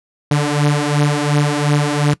sawtooth beating tone pair, 145.7 / 148.5 Hz, D3 / D3, -13 / +20 cents, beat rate 2.8 Hz, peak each -11 / -13 dBFS, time 0.31-2.14 s, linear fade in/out 5 ms, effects noise-tail reverb RT60 0.1 s tail -20 dB re dry + resampled to 24000 Hz

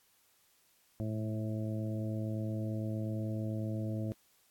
harmonic tone with a mistuned harmonic, 108.7 Hz, A2, 21 cents flat, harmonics 1 / 2 / 3 / 4 / 5 / 6, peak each -35 / -39 / -42 / -54 / -46 / -48 dBFS, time 1-4.12 s, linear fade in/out 0 ms, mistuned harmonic 1, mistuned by +25 cents, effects white hiss -69 dBFS RMS until 4.5 s + AAC 64 kbps

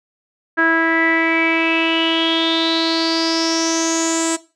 sawtooth tone with low-pass filter sweep, 327.6 Hz, E4, 11 cents flat, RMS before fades -17 dBFS, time 0.57-4.37 s, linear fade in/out 20 ms, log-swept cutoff 1600 to 7900 Hz, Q 8.8, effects noise-tail reverb RT60 0.3 s tail -17 dB re dry

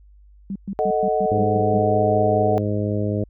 sine tone bursts, 196 Hz, G3, in tune, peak -24 dBFS, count 8, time 0.5-1.788 s, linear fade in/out 2 ms, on 56 ms, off 120 ms
sine chord, D# diminished, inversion second, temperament equal, 440 / 622.3 / 740 Hz, A4 / D#5 / F#5, 0 / 0 / 0 cents, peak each -22 dBFS, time 0.79-2.58 s, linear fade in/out 0 ms
harmonic tone, 103.83 Hz, G#2, in tune, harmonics 1 / 2 / 3 / 4 / 5 / 6, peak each -23 / -26 / -28 / -29 / -30 / -31 dBFS, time 1.31-3.24 s, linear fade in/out 5 ms
effects added 50 Hz sine -46 dBFS peak until 3.29 s

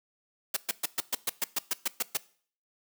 white noise bursts, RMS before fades -28 dBFS, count 12, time 0.54-2.172 s, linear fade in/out 5 ms, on 26 ms, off 120 ms, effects noise-tail reverb RT60 0.5 s tail -20 dB re dry + high-pass 200 Hz 12 dB/octave

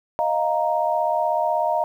sine chord, Eb suspended second, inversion none, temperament equal, 622.3 / 698.5 / 932.3 Hz, Eb5 / F5 / Bb5, 0 / 0 / 0 cents, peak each -23 dBFS, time 0.19-1.84 s, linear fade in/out 0 ms, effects 9-bit

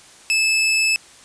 sawtooth tone, 2613 Hz, E7, 16 cents flat, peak -12 dBFS, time 0.3-0.96 s, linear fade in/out 0 ms, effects white hiss -46 dBFS RMS until 1.24 s + resampled to 22050 Hz

